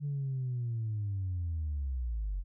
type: linear sweep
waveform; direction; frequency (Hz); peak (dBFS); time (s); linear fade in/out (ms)
sine; down; 146.83 to 43.65; -30; 0-2.44; 50
effects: tanh soft clip ceiling -28 dBFS